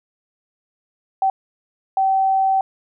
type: tone bursts at uneven times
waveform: sine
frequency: 770 Hz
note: G5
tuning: 31 cents flat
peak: -14 dBFS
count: 2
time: 1.22-1.3 / 1.97-2.61 s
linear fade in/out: 2 ms
effects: none